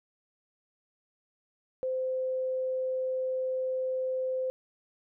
sine tone, 517 Hz, C5, 21 cents flat, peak -28 dBFS, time 1.83-4.5 s, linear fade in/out 0 ms, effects none

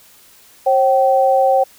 sine tone pair together, 536.8 / 770 Hz, C5 / G5, +44 / -31 cents, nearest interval tritone, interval 625 cents, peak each -13 dBFS, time 0.66-1.64 s, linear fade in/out 10 ms, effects white hiss -47 dBFS RMS until 1.78 s

